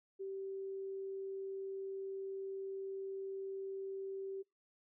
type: tone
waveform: sine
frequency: 387.8 Hz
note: G4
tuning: 19 cents flat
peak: -40 dBFS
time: 0.19-4.43 s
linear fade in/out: 20 ms
effects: noise-tail reverb RT60 0.2 s tail -25 dB re dry